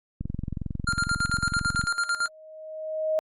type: click train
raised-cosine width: 5 ms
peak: -18 dBFS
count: 37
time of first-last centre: 0.21-1.839 s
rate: 22.1 Hz
type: tone with tremolo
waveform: square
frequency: 1396.9 Hz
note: F6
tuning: in tune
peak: -23 dBFS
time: 0.87-2.28 s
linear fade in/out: 5 ms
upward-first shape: square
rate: 9 Hz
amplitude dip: 75%
type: tone with exponential growth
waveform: sine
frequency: 627 Hz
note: D#5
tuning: 13 cents sharp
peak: -20 dBFS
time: 1.94-3.19 s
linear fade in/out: 0 ms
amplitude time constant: 270 ms
effects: Opus 32 kbps